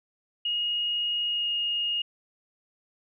sine tone with pitch glide, 2872 to 2854 Hz, F7 to F7, +48 to +37 cents, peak -25 dBFS, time 0.45-2.02 s, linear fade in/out 5 ms, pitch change -11 cents, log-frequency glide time 1.28-1.51 s, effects none

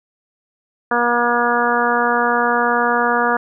harmonic tone, 239.4 Hz, A#3, 46 cents sharp, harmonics 1 / 2 / 3 / 4 / 5 / 6 / 7, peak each -24 / -21 / -21 / -21 / -21 / -21 / -23 dBFS, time 0.91-3.37 s, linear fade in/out 5 ms, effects none

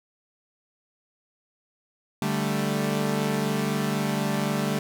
sawtooth chord, D suspended fourth, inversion none, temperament equal, 146.83 / 196 / 220 Hz, D3 / G3 / A3, 0 / 0 / 0 cents, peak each -25 / -24 / -24 dBFS, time 2.22-4.79 s, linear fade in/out 2 ms, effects none

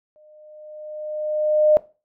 sine tone with exponential growth, 609 Hz, D#5, 37 cents flat, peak -10 dBFS, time 0.16-1.77 s, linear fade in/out 0 ms, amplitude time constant 350 ms, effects noise-tail reverb RT60 0.3 s tail -18 dB re dry

